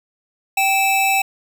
square tone pair together, 778.3 / 2618 Hz, G5 / E7, -13 / -13 cents, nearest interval octave + major sixth, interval 2100 cents, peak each -18 dBFS, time 0.57-1.22 s, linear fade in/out 5 ms, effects none

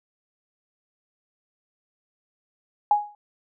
sine tone with exponential decay, 830.6 Hz, G#5, in tune, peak -12 dBFS, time 2.91-3.15 s, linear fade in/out 2 ms, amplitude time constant 52 ms, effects none

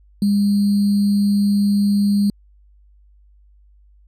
sine tone with sample-and-hold, 202.6 Hz, G#3, 43 cents flat, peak -13 dBFS, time 0.22-2.3 s, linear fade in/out 2 ms, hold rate 4410 Hz, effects added 50 Hz sine -48 dBFS peak until 4.07 s + resampled to 32000 Hz

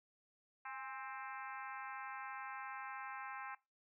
harmonic tone with a mistuned harmonic, 263 Hz, C4, 9 cents sharp, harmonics 3 / 4 / 5 / 6 / 7 / 8 / 9 / 10, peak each -50 / -50 / -52 / -52 / -57 / -57 / -58 / -60 dBFS, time 0.65-3.55 s, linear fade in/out 5 ms, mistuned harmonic 3, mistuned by +56 cents, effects noise-tail reverb RT60 0.2 s tail -18 dB re dry

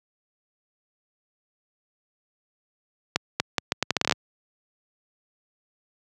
accelerating click train, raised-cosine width 0.2 ms, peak -3 dBFS, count 13, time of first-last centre 3.16-4.123 s, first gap 240 ms, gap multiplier 0.76, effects high-pass 100 Hz 12 dB/octave

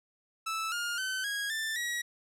sawtooth tone with pitch steps, 1314 / 1416.5 / 1526.9 / 1646 / 1774.4 / 1912.7 Hz, E6 / F6 / G6 / G#6 / A6 / A#6, -6 / +24 / -46 / -16 / +14 / +44 cents, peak -28 dBFS, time 0.46-2.02 s, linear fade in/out 10 ms, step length 260 ms, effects low-pass 12000 Hz 12 dB/octave

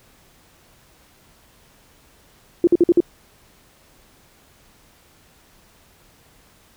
sine tone bursts, 345.3 Hz, F4, 20 cents flat, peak -9 dBFS, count 5, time 2.64-3.004 s, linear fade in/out 2 ms, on 32 ms, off 51 ms, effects pink hiss -54 dBFS RMS until 6.76 s

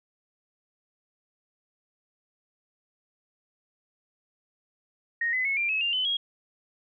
sine tone with pitch steps, 1864.7 / 2022 / 2192 / 2377 / 2577 / 2794 / 3029 / 3284 Hz, A#6 / B6 / C#7 / D7 / E7 / F7 / F#7 / G#7, 0 / +40 / -20 / +20 / -40 / 0 / +40 / -20 cents, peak -24 dBFS, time 5.21-6.17 s, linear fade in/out 5 ms, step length 120 ms, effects none

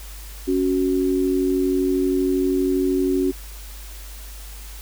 sine tone pair together, 277.2 / 369.9 Hz, C#4 / F#4, 0 / 0 cents, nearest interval perfect fourth, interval 500 cents, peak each -20 dBFS, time 0.47-3.32 s, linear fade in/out 20 ms, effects added 50 Hz sine -35 dBFS peak until 4.81 s + white hiss -42 dBFS RMS until 4.81 s

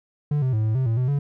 triangle tone with pitch steps, 147.3 / 129.7 / 108.6 / 109.3 / 130.9 / 113.2 / 126.7 / 142.2 Hz, D3 / C3 / A2 / A2 / C3 / A2 / B2 / C#3, +6 / -15 / -22 / -11 / +1 / +50 / +45 / +45 cents, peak -17 dBFS, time 0.31-1.19 s, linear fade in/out 5 ms, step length 110 ms, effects none

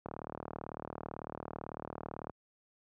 click train, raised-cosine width 1 ms, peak -26 dBFS, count 86, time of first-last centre 0.06-2.297 s, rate 38 Hz, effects high-pass 80 Hz 12 dB/octave

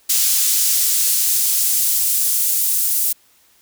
pink noise with high-pass filter sweep, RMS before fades -17 dBFS, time 0.09-3.13 s, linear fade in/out 10 ms, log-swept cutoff 5800 to 9900 Hz, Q 0.75, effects white hiss -55 dBFS RMS until 3.61 s

